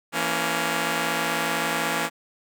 5% pulse chord, A# diminished, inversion second, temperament just, 167.82 / 233.1 / 279.7 Hz, E3 / A#3 / C#4, +31 / 0 / +16 cents, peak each -17 dBFS, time 0.12-2.1 s, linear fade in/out 50 ms, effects none

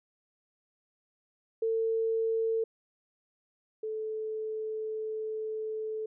sine tone pair in turn, 450 / 435.9 Hz, A4 / A4, +39 / -16 cents, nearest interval minor second, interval 55 cents, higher first, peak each -26 / -32 dBFS, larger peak first, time 1.62-2.64 / 3.83-6.06 s, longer second, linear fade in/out 5 ms, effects none

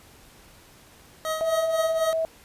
25% pulse tone with tremolo, 633 Hz, D#5, 30 cents sharp, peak -20 dBFS, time 1.25-2.13 s, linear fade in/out 0 ms, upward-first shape triangle, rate 4 Hz, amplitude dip 85%
sine tone with pitch glide, 652 to 647.9 Hz, E5 to E5, -19 to -30 cents, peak -22 dBFS, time 1.41-2.25 s, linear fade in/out 0 ms, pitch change -11 cents, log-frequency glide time 1.81-2.12 s
effects pink hiss -52 dBFS RMS until 2.44 s + resampled to 32000 Hz

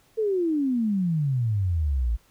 sine exponential sweep, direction down, 455.1 to 53.8 Hz, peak -21 dBFS, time 0.17-2.17 s, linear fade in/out 20 ms, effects pink hiss -61 dBFS RMS until 2.3 s

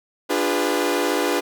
sawtooth chord, D diminished seventh, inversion none, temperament equal with one note detuned, 293.7 / 349.2 / 407 / 493.9 Hz, D4 / F4 / Ab4 / Cb5, 0 / 0 / -35 / 0 cents, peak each -21 dBFS, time 0.29-1.41 s, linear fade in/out 20 ms, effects none

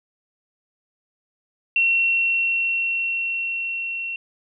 sine tone with level ramp, 2723 Hz, F7, 44 cents flat, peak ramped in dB -15 to -26 dBFS, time 1.76-4.16 s, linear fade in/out 2 ms, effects none

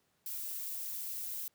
violet noise, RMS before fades -40 dBFS, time 0.26-1.48 s, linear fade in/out 2 ms, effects pink hiss -75 dBFS RMS until 1.54 s + high-pass 100 Hz 12 dB/octave

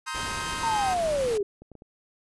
sawtooth chord, C minor seventh, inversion third, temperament equal with one note detuned, 932.3 / 1046.5 / 1267 / 1568 Hz, Bb5 / C6 / Eb6 / G6, 0 / 0 / +31 / 0 cents, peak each -34 / -33 / -32 / -32 dBFS, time 0.06-0.95 s, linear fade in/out 20 ms
pink noise, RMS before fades -36 dBFS, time 0.14-1.38 s, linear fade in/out 10 ms
sine linear sweep, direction down, 937 to 387.1 Hz, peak -23 dBFS, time 0.63-1.43 s, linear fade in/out 5 ms
clicks, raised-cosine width 2 ms, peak -33 dBFS, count 9, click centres 1.063 / 1.216 / 1.321 / 1.353 / 1.406 / 1.62 / 1.717 / 1.753 / 1.821 s
effects resampled to 24000 Hz

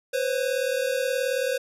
square tone pair together, 501.3 / 540 Hz, B4 / C#5, +26 / -45 cents, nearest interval minor second, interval 129 cents, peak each -27 dBFS, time 0.13-1.58 s, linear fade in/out 10 ms, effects resampled to 32000 Hz

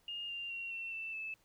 sine tone with pitch steps, 2833 / 2789 / 2746 / 2704 / 2662 / 2620 Hz, F7 / F7 / F7 / E7 / E7 / E7, +24 / -3 / -30 / +43 / +16 / -11 cents, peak -39 dBFS, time 0.08-1.34 s, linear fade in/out 2 ms, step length 210 ms, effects pink hiss -71 dBFS RMS until 1.44 s

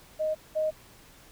sine tone pair in turn, 622.3 / 622.3 Hz, D#5 / D#5, 0 / 0 cents, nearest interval unison, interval 0 cents, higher neither, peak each -25 / -24 dBFS, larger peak second, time 0.19-0.35 / 0.55-0.71 s, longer neither, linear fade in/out 20 ms, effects pink hiss -54 dBFS RMS until 1.31 s

